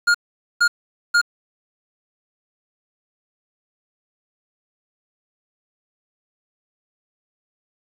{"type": "tone bursts", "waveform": "square", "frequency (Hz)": 1419, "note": "F6", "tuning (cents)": 27, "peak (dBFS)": -13, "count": 3, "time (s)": [0.07, 1.215], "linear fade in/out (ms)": 10, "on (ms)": 75, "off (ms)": 460, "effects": ["low-pass 7000 Hz 12 dB/octave", "7-bit"]}